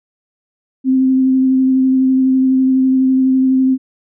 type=tone with vibrato; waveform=sine; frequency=261.6 Hz; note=C4; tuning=in tune; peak=-9 dBFS; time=0.84-3.78 s; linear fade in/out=50 ms; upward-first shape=sine; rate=12 Hz; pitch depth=13 cents each way; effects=none